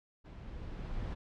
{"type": "noise with level ramp", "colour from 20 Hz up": "brown", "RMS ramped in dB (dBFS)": [-48, -37], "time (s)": [0.24, 1.15], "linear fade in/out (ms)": 20, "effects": ["low-pass 4000 Hz 12 dB/octave"]}